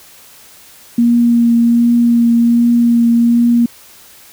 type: tone with vibrato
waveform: sine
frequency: 235.6 Hz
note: A#3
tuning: 19 cents sharp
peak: -7 dBFS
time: 0.98-3.66 s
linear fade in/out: 5 ms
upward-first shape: triangle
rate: 1.3 Hz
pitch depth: 16 cents each way
effects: white hiss -41 dBFS RMS until 4.32 s